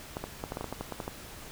clicks, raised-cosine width 1 ms, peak -20 dBFS, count 12, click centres 0.169 / 0.24 / 0.439 / 0.521 / 0.571 / 0.61 / 0.643 / 0.726 / 0.81 / 0.923 / 1.002 / 1.079 s, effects pink hiss -46 dBFS RMS until 1.51 s

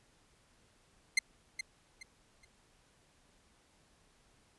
sawtooth tone with echo, 2092 Hz, C7, 1 cent flat, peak -20 dBFS, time 1.17-1.19 s, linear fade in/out 5 ms, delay 420 ms, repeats 3, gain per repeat -11 dB, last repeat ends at 2.45 s, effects pink hiss -68 dBFS RMS until 4.58 s + resampled to 24000 Hz

